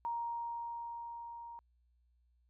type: tone with level ramp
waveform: sine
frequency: 937 Hz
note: A#5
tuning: 9 cents sharp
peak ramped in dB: -34 to -46 dBFS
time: 0.05-1.59 s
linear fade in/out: 0 ms
effects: added 60 Hz sine -69 dBFS peak until 2.49 s